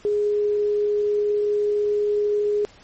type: tone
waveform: sine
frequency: 415.3 Hz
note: G#4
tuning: in tune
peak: -18 dBFS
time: 0.05-2.65 s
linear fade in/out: 0 ms
effects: pink hiss -50 dBFS RMS until 2.83 s + MP3 32 kbps